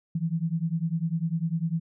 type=beating tone pair; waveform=sine; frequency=160 / 170 Hz; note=D#3 / F3; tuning=+49 / -46 cents; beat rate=10 Hz; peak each=-28 dBFS; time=0.15-1.8 s; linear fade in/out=5 ms; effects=none